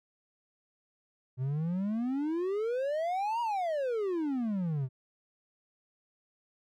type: exponential two-way sweep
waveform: triangle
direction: up then down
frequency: 124.2 to 965 to 124.2 Hz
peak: -27 dBFS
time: 1.37-4.89 s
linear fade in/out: 50 ms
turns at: 3.41 s
effects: none